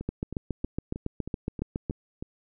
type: two click trains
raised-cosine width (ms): 3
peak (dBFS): -16 / -22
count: 14 / 8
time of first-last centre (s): 0.09-1.898 / 0.01-2.225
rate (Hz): 7.19 / 3.16
effects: none